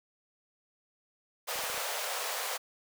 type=high-pass noise; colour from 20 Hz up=pink; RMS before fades=-35 dBFS; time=1.47-2.58 s; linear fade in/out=20 ms; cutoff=480 Hz; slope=48 dB/octave
type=clicks; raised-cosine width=1 ms; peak=-34 dBFS; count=6; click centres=1.558 / 1.591 / 1.637 / 1.7 / 1.744 / 1.777 s
effects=none